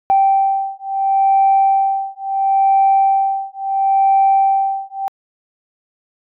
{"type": "beating tone pair", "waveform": "sine", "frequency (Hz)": [780, 780.73], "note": ["G5", "G5"], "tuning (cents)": [-9, -7], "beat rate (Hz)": 0.73, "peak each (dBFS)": -14, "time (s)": [0.1, 5.08], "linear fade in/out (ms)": 0, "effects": ["tanh soft clip ceiling -4 dBFS"]}